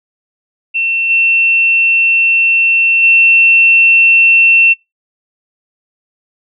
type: tone with level steps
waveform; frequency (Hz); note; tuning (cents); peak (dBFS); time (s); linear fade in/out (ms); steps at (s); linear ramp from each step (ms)
sine; 2700; E7; +41; -12 / -8 / -5; 0.74-4.74; 20; 1.09 / 3.02; 20
effects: noise-tail reverb RT60 0.2 s tail -22 dB re dry